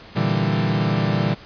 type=chord; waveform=40% pulse; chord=E half-diminished seventh; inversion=second; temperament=equal; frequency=116.54 / 146.83 / 164.81 / 196 Hz; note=Bb2 / D3 / E3 / G3; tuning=0 / 0 / 0 / 0 cents; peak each=-23 dBFS; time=0.15-1.35 s; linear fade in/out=20 ms; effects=pink hiss -43 dBFS RMS until 1.45 s + resampled to 11025 Hz